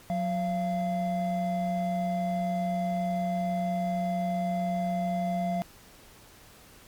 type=tone pair together; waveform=triangle; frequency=181.75 / 687 Hz; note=F#3 / F5; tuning=-31 / -29 cents; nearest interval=octave + major seventh; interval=2302 cents; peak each=-27 dBFS; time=0.1-5.62 s; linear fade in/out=0 ms; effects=pink hiss -53 dBFS RMS until 6.87 s + MP3 96 kbps